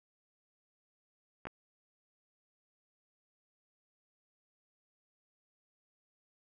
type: clicks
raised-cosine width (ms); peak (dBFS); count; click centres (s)
0.5; -26; 2; 1.454 / 1.47
effects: none